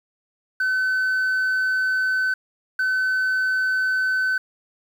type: tone pair in turn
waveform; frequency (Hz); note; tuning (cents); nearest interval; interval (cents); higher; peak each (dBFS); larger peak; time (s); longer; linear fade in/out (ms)
sine; 1519 / 1519; F#6 / F#6; +45 / +45; unison; 0; neither; -16; neither; 0.6-2.34 / 2.79-4.38; first; 5
effects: tanh soft clip ceiling -18 dBFS + 8-bit